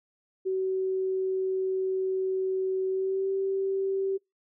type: tone with pitch glide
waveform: sine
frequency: 378 to 387.3 Hz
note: F#4 to G4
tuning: +37 to -21 cents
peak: -25 dBFS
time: 0.45-4.18 s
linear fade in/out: 20 ms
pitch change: +42 cents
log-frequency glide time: 2.88-3.3 s
effects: noise-tail reverb RT60 0.2 s tail -26 dB re dry